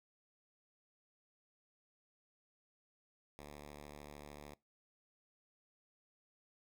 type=tone; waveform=5% pulse; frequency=73.42 Hz; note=D2; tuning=in tune; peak=-39 dBFS; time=3.39-4.54 s; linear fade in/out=0 ms; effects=noise-tail reverb RT60 0.2 s tail -22 dB re dry